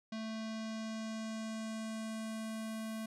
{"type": "tone with low-pass filter sweep", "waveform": "square", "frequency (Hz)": 220.8, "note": "A3", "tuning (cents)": 6, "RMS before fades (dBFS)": -41, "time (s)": [0.12, 3.06], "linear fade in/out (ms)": 5, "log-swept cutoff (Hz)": [4900, 12000], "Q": 1.7, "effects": []}